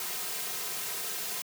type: noise with comb filter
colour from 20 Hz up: white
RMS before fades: -35 dBFS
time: 0-1.42 s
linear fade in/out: 2 ms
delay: 3.5 ms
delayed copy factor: -0.75
effects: high-pass 200 Hz 12 dB/octave